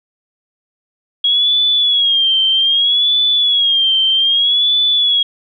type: tone with vibrato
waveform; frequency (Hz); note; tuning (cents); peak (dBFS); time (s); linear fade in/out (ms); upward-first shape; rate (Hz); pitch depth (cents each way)
sine; 3299; G#7; -12; -10; 1.24-5.23; 5; sine; 0.63; 94
effects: none